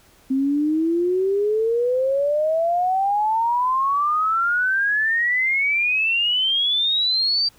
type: exponential sweep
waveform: sine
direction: up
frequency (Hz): 261.6 to 4699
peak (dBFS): -17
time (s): 0.3-7.49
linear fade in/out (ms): 10
effects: pink hiss -54 dBFS RMS until 7.58 s